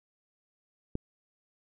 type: click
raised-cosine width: 3 ms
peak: -19 dBFS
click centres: 0.954 s
effects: none